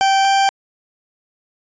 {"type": "tone pair in turn", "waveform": "40% pulse", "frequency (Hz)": [779, 784], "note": ["G5", "G5"], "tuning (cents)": [-11, 0], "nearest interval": "unison", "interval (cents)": 11, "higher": "second", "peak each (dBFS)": -11, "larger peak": "neither", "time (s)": [[0.01, 0.25], [0.25, 0.49]], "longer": "neither", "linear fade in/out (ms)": 0, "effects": ["resampled to 16000 Hz"]}